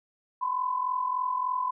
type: tone pair together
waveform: sine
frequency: 1003.1 / 1046.5 Hz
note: B5 / C6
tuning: +27 / 0 cents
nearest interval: minor second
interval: 73 cents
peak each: -27 / -32 dBFS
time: 0.41-1.71 s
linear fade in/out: 10 ms
effects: none